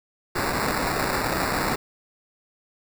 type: noise with sample-and-hold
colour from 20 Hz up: white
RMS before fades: -25 dBFS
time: 0.35-1.76 s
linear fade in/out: 10 ms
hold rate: 3150 Hz
effects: none